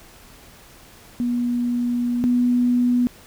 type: tone pair in turn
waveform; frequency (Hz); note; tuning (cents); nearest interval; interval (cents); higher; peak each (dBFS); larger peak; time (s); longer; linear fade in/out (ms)
sine; 242 / 245.1; B3 / B3; -35 / -13; unison; 22; second; -19 / -15; second; 1.2-2.24 / 2.24-3.07; first; 0
effects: pink hiss -47 dBFS RMS until 3.26 s